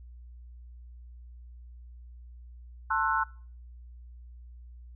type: chord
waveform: sine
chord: F# half-diminished seventh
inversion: first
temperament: just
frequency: 888 / 1065.6 / 1332 / 1480 Hz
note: A5 / C6 / E6 / F#6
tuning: +16 / +31 / +18 / 0 cents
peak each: -30 dBFS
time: 2.9-3.24 s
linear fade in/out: 10 ms
effects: noise-tail reverb RT60 0.5 s tail -25 dB re dry + added 60 Hz sine -45 dBFS peak until 4.95 s